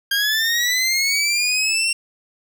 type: linear sweep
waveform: 20% pulse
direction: up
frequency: 1600 to 2744 Hz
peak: -12 dBFS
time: 0.11-1.93 s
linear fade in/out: 5 ms
effects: 9-bit